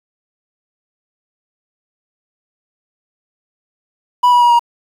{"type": "tone with pitch steps", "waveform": "triangle", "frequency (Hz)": [983, 971.1, 959.4, 947.9], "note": ["B5", "B5", "A#5", "A#5"], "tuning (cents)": [-8, -29, 50, 29], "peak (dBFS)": -5, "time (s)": [4.23, 4.594], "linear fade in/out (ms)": 10, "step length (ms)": 91, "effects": ["7-bit"]}